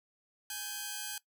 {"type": "tone pair together", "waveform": "5% pulse", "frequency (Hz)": [833, 1554.4], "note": ["G#5", "G6"], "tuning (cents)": [5, -15], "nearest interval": "major seventh", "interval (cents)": 1080, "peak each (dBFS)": [-31, -28], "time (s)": [0.5, 1.18], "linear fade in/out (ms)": 2, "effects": ["noise-tail reverb RT60 0.1 s tail -19 dB re dry"]}